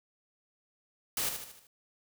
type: noise with echo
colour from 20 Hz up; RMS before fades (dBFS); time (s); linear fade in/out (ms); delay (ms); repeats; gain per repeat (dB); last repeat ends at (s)
white; -32; 1.17-1.29; 2; 76; 5; -6; 1.67
effects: none